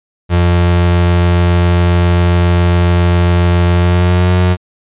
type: tone with pitch glide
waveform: 35% pulse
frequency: 87.31 to 90.18 Hz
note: F2 to F#2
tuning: 0 to -44 cents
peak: -6 dBFS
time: 0.29-4.57 s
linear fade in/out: 50 ms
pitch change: +56 cents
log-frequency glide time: 3.71-4.36 s
effects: resampled to 8000 Hz